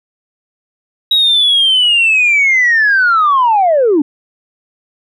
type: linear sweep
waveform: sine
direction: down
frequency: 3839 to 271.3 Hz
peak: -6 dBFS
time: 1.11-4.02 s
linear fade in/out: 5 ms
effects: tanh soft clip ceiling -4 dBFS